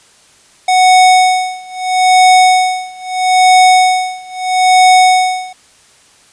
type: tone with tremolo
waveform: square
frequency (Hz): 740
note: F#5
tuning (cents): 0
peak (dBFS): -4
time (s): 0.68-5.53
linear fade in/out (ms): 5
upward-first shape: sine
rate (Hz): 0.77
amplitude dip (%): 95
effects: white hiss -46 dBFS RMS until 6.32 s + resampled to 22050 Hz